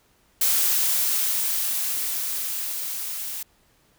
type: noise with level ramp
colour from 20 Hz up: blue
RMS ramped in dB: -20 to -32 dBFS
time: 0.41-3.43 s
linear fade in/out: 5 ms
effects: pink hiss -62 dBFS RMS until 3.98 s

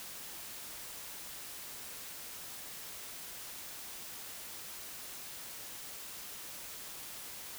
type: silence
effects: white hiss -46 dBFS RMS until 7.58 s

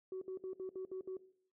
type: tone bursts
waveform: sine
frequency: 375.1 Hz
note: F#4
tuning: 24 cents sharp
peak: -38 dBFS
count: 7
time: 0.12-1.169 s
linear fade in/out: 2 ms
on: 95 ms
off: 64 ms
effects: noise-tail reverb RT60 0.6 s tail -17 dB re dry + tanh soft clip ceiling -36 dBFS

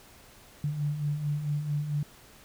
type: beating tone pair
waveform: sine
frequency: 143.6 / 148.1 Hz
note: D3 / D3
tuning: -39 / +15 cents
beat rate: 4.5 Hz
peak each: -36 / -28 dBFS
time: 0.64-2.03 s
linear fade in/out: 2 ms
effects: pink hiss -54 dBFS RMS until 2.44 s

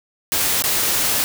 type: noise with dropouts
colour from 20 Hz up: white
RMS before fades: -19 dBFS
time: 0.32-1.24 s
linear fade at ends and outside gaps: 0 ms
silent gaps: 0.622-0.639 s
effects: none

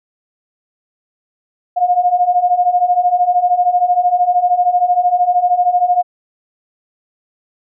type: beating tone pair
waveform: sine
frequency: 707 / 720 Hz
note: F5 / F#5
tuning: +21 / -47 cents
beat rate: 13 Hz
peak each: -15 / -12 dBFS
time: 1.76-6.03 s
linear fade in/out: 20 ms
effects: none

